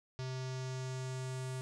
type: tone with low-pass filter sweep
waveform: square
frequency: 129.7 Hz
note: C3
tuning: 15 cents flat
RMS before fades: -40 dBFS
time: 0.19-1.61 s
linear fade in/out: 0 ms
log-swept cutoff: 5300 to 9000 Hz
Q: 2.3
effects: none